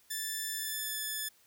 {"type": "tone with pitch glide", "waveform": "5% pulse", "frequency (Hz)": [1760, 1733.8], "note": ["A6", "A6"], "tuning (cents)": [0, -26], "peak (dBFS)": -24, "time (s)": [0.1, 1.29], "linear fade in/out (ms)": 10, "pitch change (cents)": -26, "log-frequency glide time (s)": [0.51, 1], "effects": ["white hiss -65 dBFS RMS until 1.46 s"]}